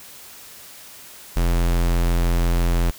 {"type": "tone", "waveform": "square", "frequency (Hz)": 42.95, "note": "F1", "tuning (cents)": -28, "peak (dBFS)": -17, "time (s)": [1.36, 2.91], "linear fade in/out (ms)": 10, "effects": ["white hiss -42 dBFS RMS until 2.98 s"]}